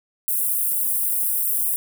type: high-pass noise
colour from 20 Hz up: white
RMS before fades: -22 dBFS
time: 0.28-1.76 s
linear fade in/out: 0 ms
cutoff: 9200 Hz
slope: 48 dB/octave
effects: none